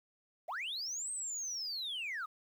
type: linear two-way sweep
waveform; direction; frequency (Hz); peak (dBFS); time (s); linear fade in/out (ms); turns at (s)
sine; up then down; 554.4 to 8390 to 1185; -35; 0.48-2.26; 10; 1.11
effects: tanh soft clip ceiling -35 dBFS + 11-bit